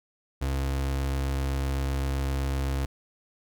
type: tone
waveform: 35% pulse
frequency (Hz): 67.8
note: C#2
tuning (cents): -38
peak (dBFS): -24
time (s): 0.41-2.86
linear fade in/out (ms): 10
effects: none